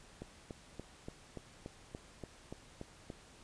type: click train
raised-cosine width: 2 ms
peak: -30 dBFS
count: 11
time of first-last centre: 0.22-3.102 s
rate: 3.47 Hz
effects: pink hiss -59 dBFS RMS until 3.43 s + resampled to 22050 Hz